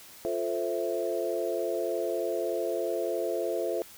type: chord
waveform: sine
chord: F major seventh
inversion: none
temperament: equal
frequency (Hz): 349.2 / 440 / 523.3 / 659.3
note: F4 / A4 / C5 / E5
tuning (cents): 0 / 0 / 0 / 0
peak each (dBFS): -33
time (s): 0.25-3.82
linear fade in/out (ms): 0
effects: white hiss -50 dBFS RMS until 3.97 s